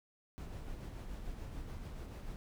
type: noise with tremolo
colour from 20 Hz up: brown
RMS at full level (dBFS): -43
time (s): 0.38-2.36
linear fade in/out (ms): 0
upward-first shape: sine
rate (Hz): 6.9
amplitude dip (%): 35
effects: none